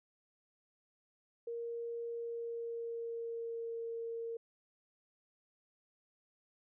sine tone with pitch glide, 467.5 to 460.3 Hz, A#4 to A#4, +5 to -22 cents, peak -38 dBFS, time 1.47-4.37 s, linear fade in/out 5 ms, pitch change -27 cents, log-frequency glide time 2.07-3.8 s, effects none

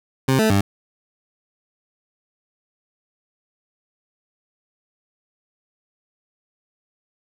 20% pulse tone with pitch steps, 132.6 / 218.8 / 99.3 Hz, C3 / A3 / G2, +23 / -9 / +23 cents, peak -10 dBFS, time 0.28-0.61 s, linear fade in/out 5 ms, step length 110 ms, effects none

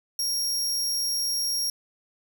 sawtooth tone, 5588 Hz, F8, in tune, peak -22 dBFS, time 0.19-1.7 s, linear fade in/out 2 ms, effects none

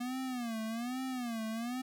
square tone with vibrato, 240 Hz, B3, 49 cents flat, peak -36 dBFS, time 0-1.82 s, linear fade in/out 10 ms, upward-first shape sine, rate 1.2 Hz, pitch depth 150 cents each way, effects none

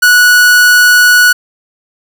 45% pulse tone, 1470 Hz, F#6, 12 cents flat, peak -3 dBFS, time 0.02-1.33 s, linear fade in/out 10 ms, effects none

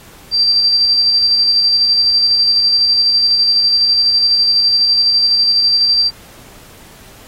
sine tone with tremolo, 4699 Hz, D8, in tune, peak -8 dBFS, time 0.31-6.11 s, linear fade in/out 50 ms, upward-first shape square, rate 12 Hz, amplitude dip 25%, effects pink hiss -41 dBFS RMS until 7.27 s + AAC 48 kbps

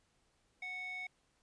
square tone with band-pass filter, 738 Hz, F#5, 5 cents flat, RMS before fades -43 dBFS, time 0.62-1.07 s, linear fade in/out 5 ms, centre 2300 Hz, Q 4.2, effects pink hiss -75 dBFS RMS until 1.42 s + resampled to 22050 Hz

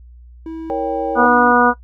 triangle tone with pitch glide, 324 to 293.7 Hz, E4 to D4, -30 to 0 cents, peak -23 dBFS, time 0.46-1.52 s, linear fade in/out 2 ms, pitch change -170 cents, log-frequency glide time 1.21-1.4 s
sine chord, G diminished, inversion first, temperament equal with one note detuned, 466.2 / 554.4 / 788.5 Hz, Bb4 / Db5 / G5, 0 / 0 / +10 cents, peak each -22 dBFS, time 0.7-1.26 s, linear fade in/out 0 ms
harmonic tone, 243.5 Hz, B3, 24 cents flat, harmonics 1 / 2 / 3 / 4 / 5 / 6, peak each -17 / -17 / -17 / -17 / -17 / -17 dBFS, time 1.15-1.74 s, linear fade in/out 50 ms
effects noise-tail reverb RT60 0.1 s tail -17 dB re dry + added 60 Hz sine -38 dBFS peak until 1.83 s

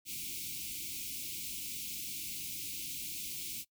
white band-stop noise, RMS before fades -41 dBFS, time 0.05-3.65 s, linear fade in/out 50 ms, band 360 to 2200 Hz, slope 96 dB/octave, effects noise-tail reverb RT60 0.1 s tail -20 dB re dry

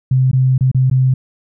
sine tone with dropouts, 130 Hz, C3, 11 cents flat, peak -9 dBFS, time 0.11-1.14 s, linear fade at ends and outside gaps 5 ms, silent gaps 0.314-0.33 / 0.58-0.608 / 0.715-0.746 / 0.9-0.912 s, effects none

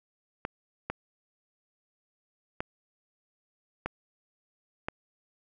clicks, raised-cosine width 0.5 ms, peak -16 dBFS, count 5, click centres 0.451 / 0.9 / 2.605 / 3.86 / 4.885 s, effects none

